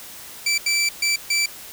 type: tone bursts at uneven times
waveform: 20% pulse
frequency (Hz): 2329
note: D7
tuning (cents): -15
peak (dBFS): -13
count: 4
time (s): 0.46-0.58 / 0.66-0.89 / 1.02-1.16 / 1.3-1.46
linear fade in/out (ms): 5
effects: white hiss -39 dBFS RMS until 1.72 s